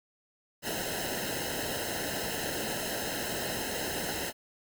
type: noise with comb filter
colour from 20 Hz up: pink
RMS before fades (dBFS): -34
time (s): 0.62-4.33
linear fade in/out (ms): 50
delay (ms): 0.86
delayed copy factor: -0.9
effects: none